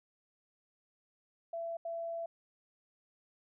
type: tone bursts at uneven times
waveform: sine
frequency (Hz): 670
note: E5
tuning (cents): +28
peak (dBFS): -36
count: 2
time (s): 1.53-1.77 / 1.85-2.26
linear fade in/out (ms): 5
effects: none